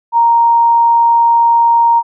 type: tone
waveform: sine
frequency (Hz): 932.3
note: A#5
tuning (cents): 0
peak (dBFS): -6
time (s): 0.12-2.03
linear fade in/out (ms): 50
effects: none